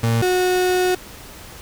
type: tone pair in turn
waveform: 35% pulse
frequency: 115.1 / 365.4 Hz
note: A#2 / F#4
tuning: -22 / -22 cents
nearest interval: octave + minor sixth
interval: 2000 cents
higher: second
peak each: -14 / -14 dBFS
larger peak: neither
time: 0.03-0.22 / 0.22-0.95 s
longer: second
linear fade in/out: 5 ms
effects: pink hiss -39 dBFS RMS until 1.61 s